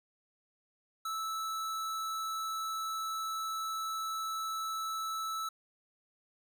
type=tone; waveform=square; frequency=1312 Hz; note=E6; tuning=9 cents flat; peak=-35 dBFS; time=1.05-5.49 s; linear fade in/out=5 ms; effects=none